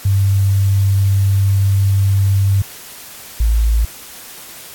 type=tone pair in turn; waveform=sine; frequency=98 / 55.48 Hz; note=G2 / A1; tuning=0 / +15 cents; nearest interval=minor seventh; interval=985 cents; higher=first; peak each=-10 dBFS; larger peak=neither; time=0.05-2.62 / 3.4-3.85 s; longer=first; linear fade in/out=5 ms; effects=white hiss -35 dBFS RMS until 4.74 s + AAC 64 kbps